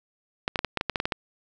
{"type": "clicks", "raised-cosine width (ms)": 0.3, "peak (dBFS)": -9, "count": 11, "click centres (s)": [0.479, 0.558, 0.591, 0.647, 0.773, 0.811, 0.897, 0.958, 1.001, 1.055, 1.122], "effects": []}